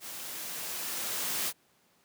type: noise with level ramp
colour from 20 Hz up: white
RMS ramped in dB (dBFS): -42 to -31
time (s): 0-1.53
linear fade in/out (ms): 50
effects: pink hiss -67 dBFS RMS until 2.04 s + high-pass 150 Hz 12 dB/octave